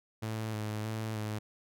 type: tone with vibrato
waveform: sawtooth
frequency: 108.6 Hz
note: A2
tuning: 22 cents flat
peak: -30 dBFS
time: 0.22-1.39 s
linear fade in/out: 10 ms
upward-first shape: square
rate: 1.6 Hz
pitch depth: 25 cents each way
effects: none